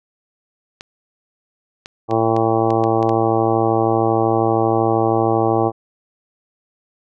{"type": "clicks", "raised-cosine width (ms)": 0.2, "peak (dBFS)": -16, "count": 8, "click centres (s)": [0.809, 1.859, 2.111, 2.365, 2.705, 2.839, 3.028, 3.093]}
{"type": "harmonic tone", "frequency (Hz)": 112.8, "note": "A2", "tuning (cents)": 44, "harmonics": [1, 2, 3, 4, 5, 6, 7, 8, 9, 10], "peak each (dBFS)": [-23, -27, -19, -21, -24, -24, -20, -31, -30, -28], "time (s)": [2.08, 5.72], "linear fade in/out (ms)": 50}
{"effects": []}